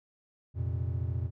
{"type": "chord", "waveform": "triangle", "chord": "F suspended fourth", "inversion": "none", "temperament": "equal", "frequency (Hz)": [87.31, 116.54, 130.81], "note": ["F2", "Bb2", "C3"], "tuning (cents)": [0, 0, 0], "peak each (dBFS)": [-30, -32, -36], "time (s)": [0.54, 1.31], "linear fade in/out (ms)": 50, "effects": []}